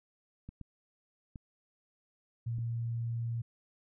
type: clicks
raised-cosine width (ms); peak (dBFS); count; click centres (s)
5; -32; 4; 0.49 / 0.613 / 1.358 / 2.586
type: tone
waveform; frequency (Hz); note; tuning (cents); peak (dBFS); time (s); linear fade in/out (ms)
sine; 116.54; A#2; 0; -32; 2.46-3.42; 10
effects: none